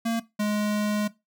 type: tone pair in turn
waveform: square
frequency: 229 / 209.4 Hz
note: A#3 / G#3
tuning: -31 / +15 cents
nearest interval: major second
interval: 154 cents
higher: first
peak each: -24 dBFS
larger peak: neither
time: 0.05-0.2 / 0.39-1.08 s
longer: second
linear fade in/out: 10 ms
effects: noise-tail reverb RT60 0.2 s tail -17 dB re dry